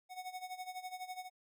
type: tone with tremolo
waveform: square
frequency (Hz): 738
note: F#5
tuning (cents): -5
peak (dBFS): -40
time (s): 0.09-1.3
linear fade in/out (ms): 50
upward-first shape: sine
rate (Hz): 12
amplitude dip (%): 80
effects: MP3 96 kbps